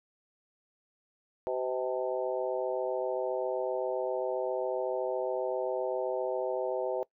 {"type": "harmonic tone with a mistuned harmonic", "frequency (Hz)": 127.6, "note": "C3", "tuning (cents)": -43, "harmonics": [3, 4, 5, 6, 7], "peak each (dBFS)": [-35, -33, -35, -42, -41], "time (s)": [1.47, 7.03], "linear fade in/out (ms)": 0, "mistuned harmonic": 6, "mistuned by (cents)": 74, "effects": ["noise-tail reverb RT60 0.1 s tail -21 dB re dry"]}